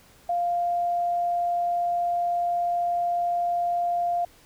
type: tone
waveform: sine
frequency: 698 Hz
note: F5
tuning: 1 cent flat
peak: -22 dBFS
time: 0.29-4.25 s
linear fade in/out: 5 ms
effects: pink hiss -55 dBFS RMS until 4.45 s